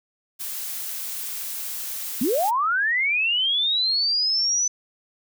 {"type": "noise", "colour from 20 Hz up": "blue", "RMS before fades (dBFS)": -31, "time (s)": [0.39, 2.51], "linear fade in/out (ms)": 20}
{"type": "linear sweep", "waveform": "sine", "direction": "up", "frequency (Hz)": [207.5, 6050], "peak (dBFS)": -19, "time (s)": [2.21, 4.68], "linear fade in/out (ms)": 5}
{"effects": []}